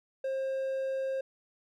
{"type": "tone", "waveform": "triangle", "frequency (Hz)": 533, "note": "C5", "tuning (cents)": 32, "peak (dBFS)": -28, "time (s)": [0.24, 1.21], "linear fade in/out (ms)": 5, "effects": []}